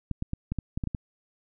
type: clicks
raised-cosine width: 5 ms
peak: -17 dBFS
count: 9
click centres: 0.113 / 0.224 / 0.334 / 0.52 / 0.587 / 0.775 / 0.838 / 0.873 / 0.948 s
effects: none